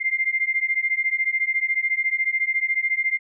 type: beating tone pair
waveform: sine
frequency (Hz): 2093 / 2107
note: C7 / C7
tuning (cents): 0 / +12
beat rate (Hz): 14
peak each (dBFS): -23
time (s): 0-3.19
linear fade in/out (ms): 20
effects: none